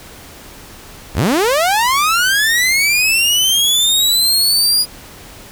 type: linear sweep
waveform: sawtooth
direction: up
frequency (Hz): 32.7 to 4920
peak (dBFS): -8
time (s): 1.14-4.86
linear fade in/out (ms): 50
effects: pink hiss -37 dBFS RMS until 5.51 s